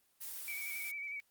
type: noise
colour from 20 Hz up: blue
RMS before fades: -44 dBFS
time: 0.2-0.92 s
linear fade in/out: 20 ms
type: tone with vibrato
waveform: sine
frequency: 2281 Hz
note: C#7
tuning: 49 cents sharp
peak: -39 dBFS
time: 0.48-1.2 s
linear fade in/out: 0 ms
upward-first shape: square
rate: 11 Hz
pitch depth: 28 cents each way
effects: white hiss -73 dBFS RMS until 1.3 s + Opus 24 kbps